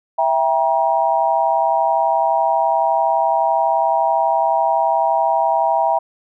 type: chord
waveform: sine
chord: E diminished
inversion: none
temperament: just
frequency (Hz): 659.3 / 791.1 / 949.3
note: E5 / G5 / Bb5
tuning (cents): 0 / +16 / +31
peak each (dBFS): -18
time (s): 0.18-5.99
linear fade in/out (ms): 10
effects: none